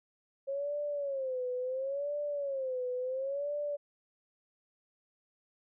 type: tone with vibrato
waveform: sine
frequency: 541 Hz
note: C#5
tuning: 42 cents flat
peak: -32 dBFS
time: 0.47-3.77 s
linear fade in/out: 20 ms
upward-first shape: sine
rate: 0.72 Hz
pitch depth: 140 cents each way
effects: none